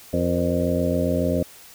harmonic tone with a mistuned harmonic, 87.31 Hz, F2, in tune, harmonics 1 / 2 / 3 / 4 / 5 / 6 / 7, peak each -27 / -26 / -25 / -31 / -30 / -26 / -27 dBFS, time 0.13-1.43 s, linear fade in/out 5 ms, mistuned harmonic 5, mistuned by +100 cents, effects white hiss -46 dBFS RMS until 1.74 s

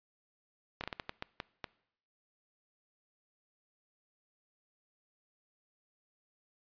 slowing click train, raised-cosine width 0.3 ms, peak -21 dBFS, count 9, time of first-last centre 0.81-1.642 s, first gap 28 ms, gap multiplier 1.36, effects noise-tail reverb RT60 0.7 s tail -22 dB re dry + resampled to 11025 Hz

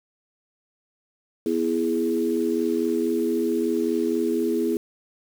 sine chord, E major, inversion second, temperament equal with one note detuned, 246.9 / 331.5 / 415.3 Hz, B3 / E4 / G#4, 0 / +10 / 0 cents, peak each -26 / -24 / -25 dBFS, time 1.46-4.77 s, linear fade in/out 2 ms, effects 7-bit

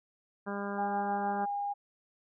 harmonic tone, 201.1 Hz, G3, 44 cents sharp, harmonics 1 / 2 / 3 / 4 / 5 / 6 / 7 / 8, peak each -37 / -40 / -42 / -43 / -44 / -45 / -45 / -46 dBFS, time 0.46-1.46 s, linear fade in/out 20 ms
sine tone, 811 Hz, G#5, 41 cents flat, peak -31 dBFS, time 0.77-1.74 s, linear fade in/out 20 ms
effects none

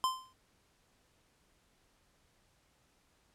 square tone with exponential decay, 1037 Hz, C6, 16 cents flat, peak -26 dBFS, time 0.04-0.33 s, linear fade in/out 0 ms, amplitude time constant 61 ms, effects pink hiss -71 dBFS RMS until 3.34 s + low-pass 11000 Hz 12 dB/octave

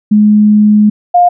sine tone pair in turn, 210.4 / 707.7 Hz, G#3 / F5, +23 / +23 cents, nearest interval octave + major sixth, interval 2100 cents, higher second, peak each -3 dBFS, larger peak neither, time 0.11-0.9 / 1.14-1.29 s, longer first, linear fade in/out 10 ms, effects none

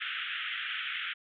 white band-pass noise, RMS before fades -36 dBFS, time 0-1.14 s, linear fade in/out 20 ms, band 1300 to 3400 Hz, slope 96 dB/octave, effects none

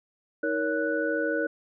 sine tone cluster, 315.6 / 468.8 / 562 / 1481 Hz, D#4 / A#4 / C#5 / F#6, +25 / +10 / +24 / +1 cents, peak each -30 dBFS, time 0.43-1.47 s, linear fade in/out 5 ms, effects none

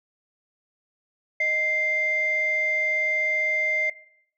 sine tone pair together, 622.3 / 2093 Hz, D#5 / C7, 0 / 0 cents, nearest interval octave + major sixth, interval 2100 cents, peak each -30 / -20 dBFS, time 1.4-3.9 s, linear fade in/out 5 ms, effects noise-tail reverb RT60 0.7 s tail -20 dB re dry + tanh soft clip ceiling -15 dBFS

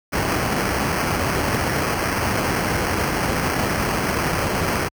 pink noise with sample-and-hold, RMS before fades -21 dBFS, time 0.12-4.89 s, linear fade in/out 20 ms, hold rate 3675 Hz, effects high-pass 60 Hz 12 dB/octave

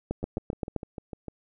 two click trains, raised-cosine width 2 ms, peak -23 / -15 dBFS, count 8 / 6, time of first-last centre 0.23-1.283 / 0.11-0.763 s, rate 6.65 / 7.66 Hz, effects none

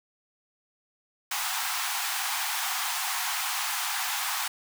pink high-pass noise, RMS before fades -30 dBFS, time 1.31-4.48 s, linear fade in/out 5 ms, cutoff 740 Hz, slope 96 dB/octave, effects none

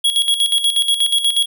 square tone with tremolo, 3322 Hz, G#7, in tune, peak -12 dBFS, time 0.04-1.46 s, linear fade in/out 10 ms, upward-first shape square, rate 8.3 Hz, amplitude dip 65%, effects none

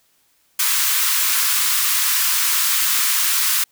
white high-pass noise, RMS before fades -18 dBFS, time 0.59-3.64 s, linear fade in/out 5 ms, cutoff 1000 Hz, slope 48 dB/octave, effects white hiss -61 dBFS RMS until 3.71 s

